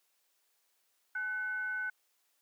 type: tone with frequency modulation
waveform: sine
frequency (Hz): 1505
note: F#6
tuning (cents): +29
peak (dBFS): -33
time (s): 1.15-1.9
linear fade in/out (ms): 5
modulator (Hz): 661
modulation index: 0.27
effects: white hiss -75 dBFS RMS until 2.41 s + high-pass 400 Hz 12 dB/octave

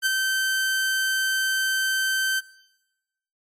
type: tone with ADSR envelope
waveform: sawtooth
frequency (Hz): 1548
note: G6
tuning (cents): -22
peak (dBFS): -14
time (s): 0.02-2.41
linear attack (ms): 41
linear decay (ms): 18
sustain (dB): -4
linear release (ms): 27
effects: noise-tail reverb RT60 1.0 s tail -20 dB re dry + MP3 64 kbps

